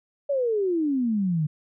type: exponential sweep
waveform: sine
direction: down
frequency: 581 to 146.83 Hz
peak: -21 dBFS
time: 0.29-1.47 s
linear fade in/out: 10 ms
effects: none